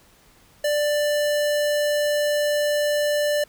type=tone; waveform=square; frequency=590 Hz; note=D5; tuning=8 cents sharp; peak=-20 dBFS; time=0.64-3.44 s; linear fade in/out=5 ms; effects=pink hiss -55 dBFS RMS until 3.48 s